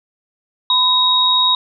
sine tone pair together, 1007 / 3779 Hz, B5 / A#7, +33 / +23 cents, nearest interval octave + major seventh, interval 2290 cents, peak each -17 / -12 dBFS, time 0.7-1.55 s, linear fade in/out 2 ms, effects none

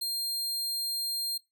sawtooth tone, 4200 Hz, C8, 6 cents sharp, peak -27 dBFS, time 0.01-1.38 s, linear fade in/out 10 ms, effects noise-tail reverb RT60 0.2 s tail -20 dB re dry

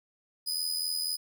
sawtooth tone with amplitude modulation, 4986 Hz, D#8, 3 cents sharp, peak -24 dBFS, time 0.46-1.17 s, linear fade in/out 20 ms, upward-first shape sine, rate 84 Hz, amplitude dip 60%, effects none

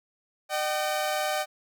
sawtooth tone pair together, 607 / 764.8 Hz, D#5 / G5, -43 / -43 cents, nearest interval major third, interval 400 cents, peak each -25 dBFS, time 0.49-1.46 s, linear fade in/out 50 ms, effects none

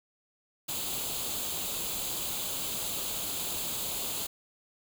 white noise with comb filter, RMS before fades -34 dBFS, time 0.68-4.27 s, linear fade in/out 10 ms, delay 0.27 ms, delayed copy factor +0.65, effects none

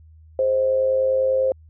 sine tone with amplitude modulation, 525 Hz, C5, 6 cents sharp, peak -14 dBFS, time 0.39-1.52 s, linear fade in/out 2 ms, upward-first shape sine, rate 110 Hz, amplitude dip 50%, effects added 79 Hz sine -45 dBFS peak until 1.69 s

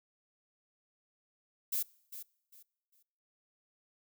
violet noise with echo, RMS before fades -33 dBFS, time 1.72-1.83 s, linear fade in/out 10 ms, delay 400 ms, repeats 3, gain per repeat -12 dB, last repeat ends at 3.03 s, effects noise-tail reverb RT60 0.9 s tail -25 dB re dry

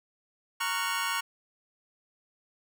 25% pulse chord, Gb major seventh, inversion first, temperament just, 925 / 1110 / 1387.5 / 1480 Hz, Bb5 / Db6 / F6 / Gb6, -14 / +2 / -12 / 0 cents, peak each -31 / -29 / -33 / -31 dBFS, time 0.6-1.21 s, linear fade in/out 10 ms, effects none

